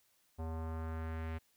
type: tone with low-pass filter sweep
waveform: square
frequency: 80.7 Hz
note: E2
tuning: 36 cents flat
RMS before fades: -40 dBFS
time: 0.38-1.39 s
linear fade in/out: 20 ms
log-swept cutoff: 830 to 2300 Hz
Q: 1.7
effects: white hiss -73 dBFS RMS until 1.56 s